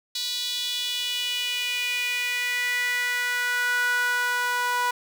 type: tone with high-pass filter sweep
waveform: sawtooth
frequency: 490.5 Hz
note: B4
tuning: 12 cents flat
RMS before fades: -26 dBFS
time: 0.15-4.91 s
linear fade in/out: 5 ms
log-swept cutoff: 4000 to 1100 Hz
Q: 4.6
effects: none